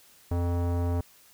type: tone with low-pass filter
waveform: square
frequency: 86.9 Hz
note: F2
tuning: 8 cents flat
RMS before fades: -27 dBFS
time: 0.31-1.01 s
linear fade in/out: 5 ms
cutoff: 830 Hz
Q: 1.1
effects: white hiss -57 dBFS RMS until 1.33 s